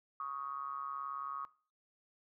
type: ring-modulated tone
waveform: triangle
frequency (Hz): 69.3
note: C#2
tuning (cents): 0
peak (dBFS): -33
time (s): 0.2-1.45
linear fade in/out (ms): 0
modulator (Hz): 1180
effects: noise-tail reverb RT60 0.4 s tail -20 dB re dry